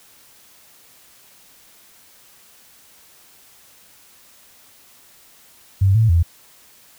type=tone with pitch steps; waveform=sine; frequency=96.9 / 111.7 / 84.3 Hz; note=G2 / A2 / E2; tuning=-20 / +27 / +39 cents; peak=-11 dBFS; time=5.81-6.23 s; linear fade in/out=10 ms; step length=140 ms; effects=white hiss -50 dBFS RMS until 6.98 s